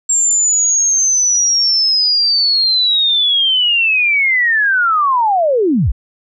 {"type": "linear sweep", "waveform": "sine", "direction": "down", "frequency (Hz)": [7459, 33.29], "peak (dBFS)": -10, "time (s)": [0.09, 5.92], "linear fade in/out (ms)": 10, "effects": []}